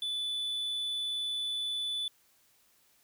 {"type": "tone", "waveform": "triangle", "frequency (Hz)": 3481, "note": "A7", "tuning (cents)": -19, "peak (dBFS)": -30, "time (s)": [0.02, 2.08], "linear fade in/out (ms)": 2, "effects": ["white hiss -67 dBFS RMS until 3.03 s"]}